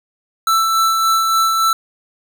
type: tone with tremolo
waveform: square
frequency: 1327 Hz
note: E6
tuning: 11 cents sharp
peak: -12 dBFS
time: 0.47-1.73 s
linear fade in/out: 2 ms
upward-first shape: sine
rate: 3.5 Hz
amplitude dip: 30%
effects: none